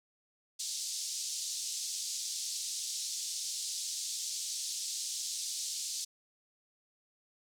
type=band-pass noise; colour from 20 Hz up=white; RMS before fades=-38 dBFS; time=0.59-6.05 s; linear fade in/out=10 ms; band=4100 to 7900 Hz; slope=24 dB/octave; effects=none